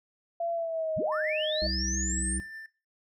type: tone with pitch glide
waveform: sine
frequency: 678 to 618.1 Hz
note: E5 to D#5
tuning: +49 to -12 cents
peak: -28 dBFS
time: 0.4-1.67 s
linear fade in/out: 5 ms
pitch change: -161 cents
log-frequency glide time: 0.52-1.05 s
type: linear sweep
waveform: sine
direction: up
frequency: 30.6 to 9100 Hz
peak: -30 dBFS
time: 0.96-2.39 s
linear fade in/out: 20 ms
type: tone with tremolo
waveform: triangle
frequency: 1779 Hz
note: A6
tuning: 19 cents sharp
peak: -38 dBFS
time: 1.12-2.66 s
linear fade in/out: 2 ms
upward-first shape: sine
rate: 7.1 Hz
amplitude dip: 30%
type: harmonic tone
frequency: 65 Hz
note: C2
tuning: 11 cents flat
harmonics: 1 / 3 / 5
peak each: -32 / -37 / -39 dBFS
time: 1.62-2.4 s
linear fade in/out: 0 ms
effects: noise-tail reverb RT60 0.3 s tail -18 dB re dry